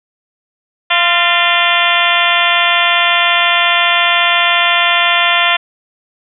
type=harmonic tone with a mistuned harmonic; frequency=345.6 Hz; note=F4; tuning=18 cents flat; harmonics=2 / 3 / 4 / 5 / 6 / 7 / 8 / 9 / 10; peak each=-18 / -18 / -18 / -18 / -18 / -18 / -18 / -18 / -18 dBFS; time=0.9-5.57 s; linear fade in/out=10 ms; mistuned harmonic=5; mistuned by=+54 cents; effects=none